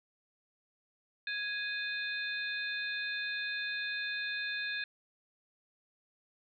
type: harmonic tone with a mistuned harmonic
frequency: 830.6 Hz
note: G#5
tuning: in tune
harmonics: 2 / 3 / 4 / 5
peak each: -36 / -40 / -42 / -44 dBFS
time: 1.27-4.84 s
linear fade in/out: 2 ms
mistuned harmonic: 4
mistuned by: +140 cents
effects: none